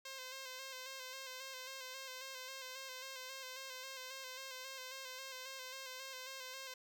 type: tone with vibrato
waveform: 5% pulse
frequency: 523.3 Hz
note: C5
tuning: in tune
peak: -35 dBFS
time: 0.05-6.74 s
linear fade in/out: 5 ms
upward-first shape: square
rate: 3.7 Hz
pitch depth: 32 cents each way
effects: none